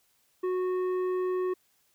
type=tone with tanh clipping; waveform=triangle; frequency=367.3 Hz; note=F#4; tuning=13 cents flat; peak=-28 dBFS; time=0.43-1.54 s; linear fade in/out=10 ms; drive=13 dB; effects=white hiss -69 dBFS RMS until 1.94 s